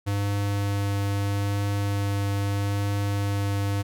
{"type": "tone with vibrato", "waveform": "square", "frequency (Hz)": 100.6, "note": "G2", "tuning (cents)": 45, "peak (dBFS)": -24, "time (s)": [0.06, 3.83], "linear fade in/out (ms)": 20, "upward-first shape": "triangle", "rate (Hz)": 0.78, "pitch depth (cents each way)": 9, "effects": []}